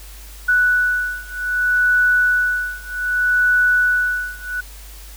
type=beating tone pair; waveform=sine; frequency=1480 / 1480.64 Hz; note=F#6 / F#6; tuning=0 / +1 cents; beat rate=0.64 Hz; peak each=-17 / -18 dBFS; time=0.48-4.61 s; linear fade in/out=10 ms; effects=added 50 Hz sine -36 dBFS peak until 5.16 s + white hiss -42 dBFS RMS until 5.16 s